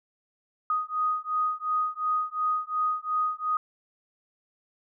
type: beating tone pair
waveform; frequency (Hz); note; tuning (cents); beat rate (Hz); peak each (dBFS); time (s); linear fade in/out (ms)
sine; 1244.5 / 1247.3; D#6 / D#6; 0 / +4; 2.8; -28; 0.7-3.57; 2
effects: none